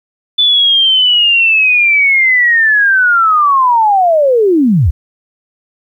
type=linear sweep; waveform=sine; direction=down; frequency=3503 to 58.27 Hz; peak=-6 dBFS; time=0.38-4.91 s; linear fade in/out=10 ms; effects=8-bit